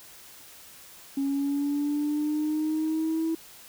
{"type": "linear sweep", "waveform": "sine", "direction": "up", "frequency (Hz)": [274.6, 326.2], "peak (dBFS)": -23, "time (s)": [1.17, 3.35], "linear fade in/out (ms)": 5, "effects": ["tanh soft clip ceiling -21 dBFS", "white hiss -49 dBFS RMS until 3.68 s"]}